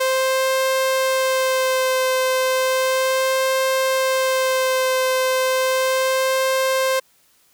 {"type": "tone with vibrato", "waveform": "sawtooth", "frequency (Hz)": 522, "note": "C5", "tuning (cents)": -4, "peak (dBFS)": -13, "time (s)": [0, 7], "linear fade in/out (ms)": 10, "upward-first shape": "sine", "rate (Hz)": 0.34, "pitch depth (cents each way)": 15, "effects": ["white hiss -58 dBFS RMS until 7.53 s"]}